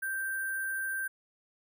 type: tone with sample-and-hold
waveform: sine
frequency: 1568 Hz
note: G6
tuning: in tune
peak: -31 dBFS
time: 0.02-1.08 s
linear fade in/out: 10 ms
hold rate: 11025 Hz
effects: none